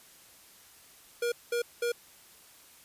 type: tone bursts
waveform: square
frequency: 475.8 Hz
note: A#4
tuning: 35 cents sharp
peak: -28 dBFS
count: 3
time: 1.22-1.92 s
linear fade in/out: 5 ms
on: 100 ms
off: 200 ms
effects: white hiss -56 dBFS RMS until 2.84 s + resampled to 32000 Hz